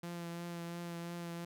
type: tone with vibrato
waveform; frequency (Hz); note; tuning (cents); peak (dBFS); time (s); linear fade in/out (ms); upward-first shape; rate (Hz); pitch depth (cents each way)
sawtooth; 171.2; F3; -34; -37; 0.03-1.45; 5; triangle; 2.9; 20
effects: none